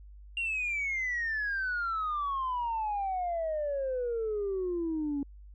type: exponential sweep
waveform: sine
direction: down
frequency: 2794 to 277.2 Hz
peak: -28 dBFS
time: 0.37-5.23 s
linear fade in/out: 2 ms
effects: tanh soft clip ceiling -26 dBFS + added 50 Hz sine -47 dBFS peak until 5.54 s